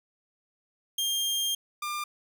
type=tone pair in turn; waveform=sawtooth; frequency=3204 / 1197.1 Hz; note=G7 / D6; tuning=+37 / +33 cents; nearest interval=octave + perfect fourth; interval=1704 cents; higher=first; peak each=-23 / -27 dBFS; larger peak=first; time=0.98-1.55 / 1.82-2.04 s; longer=first; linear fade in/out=5 ms; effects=none